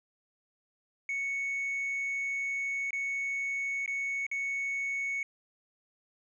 sine tone with dropouts, 2217 Hz, C#7, in tune, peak -28 dBFS, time 1.09-5.23 s, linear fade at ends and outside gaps 2 ms, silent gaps 2.907-2.93 / 3.861-3.877 / 4.266-4.314 s, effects tanh soft clip ceiling -29 dBFS

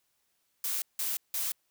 blue noise bursts, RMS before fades -32 dBFS, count 3, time 0.64-1.52 s, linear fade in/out 2 ms, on 180 ms, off 170 ms, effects white hiss -75 dBFS RMS until 1.7 s

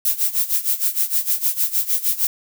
violet noise with tremolo, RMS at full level -17 dBFS, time 0.05-2.27 s, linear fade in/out 2 ms, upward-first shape sine, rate 6.5 Hz, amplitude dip 85%, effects none

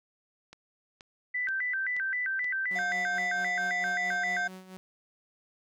click train, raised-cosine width 0.2 ms, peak -30 dBFS, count 6, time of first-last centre 0.53-2.922 s, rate 2.09 Hz
sine tone with vibrato, 1760 Hz, A6, in tune, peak -28 dBFS, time 1.34-4.48 s, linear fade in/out 10 ms, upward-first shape square, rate 3.8 Hz, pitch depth 210 cents each way
sawtooth tone with tremolo, 186.6 Hz, F#3, 15 cents sharp, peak -38 dBFS, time 2.71-4.77 s, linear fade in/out 0 ms, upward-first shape sine, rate 4.5 Hz, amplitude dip 65%
harmonic tone, 714 Hz, F5, 38 cents sharp, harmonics 1 / 3 / 5 / 7 / 9 / 10, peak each -34 / -44 / -48 / -51 / -53 / -54 dBFS, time 2.75-4.48 s, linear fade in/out 10 ms
effects none

